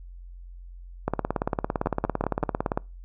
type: two click trains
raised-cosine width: 1 ms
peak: -11 / -10 dBFS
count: 4 / 31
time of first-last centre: 1.86-2.429 / 1.08-2.775 s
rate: 5.27 / 17.7 Hz
effects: noise-tail reverb RT60 0.3 s tail -26 dB re dry + added 44 Hz sine -40 dBFS peak until 3.04 s